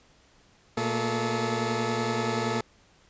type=tone cluster; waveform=15% pulse; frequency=118.8 / 227 / 431.6 Hz; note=A#2 / A#3 / A4; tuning=+33 / -46 / -33 cents; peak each=-24 dBFS; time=0.77-2.61 s; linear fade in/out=5 ms; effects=pink hiss -60 dBFS RMS until 3.09 s + resampled to 16000 Hz